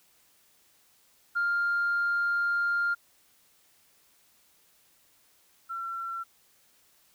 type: tone pair in turn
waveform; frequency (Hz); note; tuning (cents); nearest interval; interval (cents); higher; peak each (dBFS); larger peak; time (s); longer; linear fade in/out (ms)
sine; 1400 / 1356.2; F6 / E6; +4 / +49; minor second; 55; first; -23 / -32; first; 1.35-2.95 / 5.69-6.24; first; 20
effects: tanh soft clip ceiling -21 dBFS + white hiss -64 dBFS RMS until 7.14 s